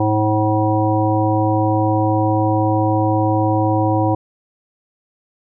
harmonic tone with a mistuned harmonic, 107.1 Hz, A2, 46 cents flat, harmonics 1 / 3 / 5 / 7 / 9, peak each -18 / -18 / -22 / -21 / -23 dBFS, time 0-4.15 s, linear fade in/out 5 ms, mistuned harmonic 7, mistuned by +22 cents, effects none

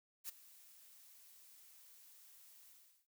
blue noise with ADSR envelope, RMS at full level -43 dBFS, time 0.24-3.07 s, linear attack 49 ms, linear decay 11 ms, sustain -19 dB, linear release 380 ms, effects noise-tail reverb RT60 0.1 s tail -17 dB re dry

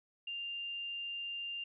sine tone, 2794 Hz, F7, in tune, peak -38 dBFS, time 0.27-1.64 s, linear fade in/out 5 ms, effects none

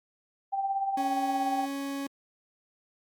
sine tone with tremolo, 784 Hz, G5, in tune, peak -24 dBFS, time 0.52-1.66 s, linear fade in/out 20 ms, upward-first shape triangle, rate 17 Hz, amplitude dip 60%
40% pulse tone, 277.2 Hz, C#4, in tune, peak -31 dBFS, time 0.97-2.07 s, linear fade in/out 5 ms
effects Opus 48 kbps

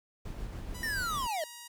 brown noise with tremolo, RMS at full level -39 dBFS, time 0.25-1.27 s, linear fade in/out 5 ms, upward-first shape sine, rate 7 Hz, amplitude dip 30%
5% pulse tone with pitch glide, 987.8 to 951.4 Hz, B5 to A#5, 0 to +35 cents, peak -33 dBFS, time 0.74-1.68 s, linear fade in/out 10 ms, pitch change -65 cents, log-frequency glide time 0.89-1.32 s
square linear sweep, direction down, 1864.7 to 590 Hz, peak -32 dBFS, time 0.83-1.44 s, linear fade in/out 2 ms
effects none

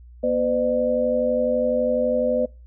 sine tone cluster, 241.7 / 510 / 602 Hz, B3 / C5 / D5, -37 / -44 / +43 cents, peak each -26 / -21 / -23 dBFS, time 0.23-2.46 s, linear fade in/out 10 ms, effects noise-tail reverb RT60 0.3 s tail -24 dB re dry + added 60 Hz sine -42 dBFS peak until 2.66 s

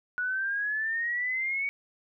sine exponential sweep, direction up, 1462 to 2253 Hz, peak -27 dBFS, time 0.18-1.69 s, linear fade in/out 0 ms, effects none

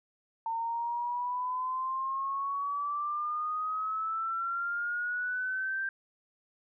sine exponential sweep, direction up, 904 to 1579 Hz, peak -30 dBFS, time 0.46-5.89 s, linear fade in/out 2 ms, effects none

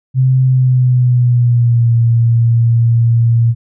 sine tone with pitch glide, 130 to 116.49 Hz, C3 to A#2, -11 to -1 cents, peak -7 dBFS, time 0.14-3.55 s, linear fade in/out 50 ms, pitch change -190 cents, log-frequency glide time 0.44-1.94 s, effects none

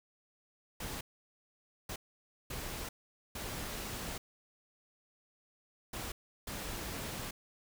pink noise bursts at uneven times, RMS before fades -41 dBFS, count 6, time 0.8-1.01 / 1.89-1.96 / 2.5-2.89 / 3.35-4.18 / 5.93-6.12 / 6.47-7.31 s, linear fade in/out 5 ms, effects none

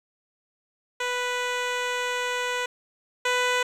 10% pulse tone pair in turn, 493.9 / 496.6 Hz, B4 / B4, 0 / +9 cents, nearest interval unison, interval 9 cents, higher second, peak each -17 / -13 dBFS, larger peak second, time 1-2.66 / 3.25-3.63 s, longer first, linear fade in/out 5 ms, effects low-pass 7000 Hz 12 dB/octave + 9-bit

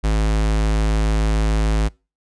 square tone, 53.4 Hz, G#1, 49 cents sharp, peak -16 dBFS, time 0.03-1.89 s, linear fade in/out 20 ms, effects noise-tail reverb RT60 0.3 s tail -25 dB re dry + resampled to 22050 Hz

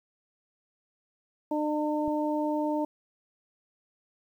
harmonic tone, 301.6 Hz, D4, 46 cents sharp, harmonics 1 / 2 / 3, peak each -28 / -31 / -33 dBFS, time 1.51-2.85 s, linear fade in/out 5 ms
click, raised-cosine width 5 ms, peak -32 dBFS, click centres 2.079 s
effects 10-bit

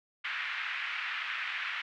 pink band-pass noise, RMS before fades -36 dBFS, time 0.24-1.82 s, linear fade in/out 10 ms, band 1500 to 2700 Hz, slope 24 dB/octave, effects none

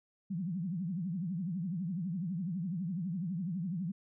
sine tone with vibrato, 177.7 Hz, F3, 30 cents sharp, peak -33 dBFS, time 0.3-3.92 s, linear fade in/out 10 ms, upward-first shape triangle, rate 12 Hz, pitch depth 250 cents each way, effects none

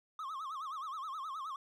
triangle tone with vibrato, 1172 Hz, D6, 4 cents flat, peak -37 dBFS, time 0.19-1.56 s, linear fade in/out 2 ms, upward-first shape sine, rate 9.5 Hz, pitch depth 190 cents each way, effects none

